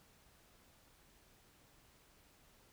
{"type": "silence", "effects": ["pink hiss -67 dBFS RMS until 2.72 s"]}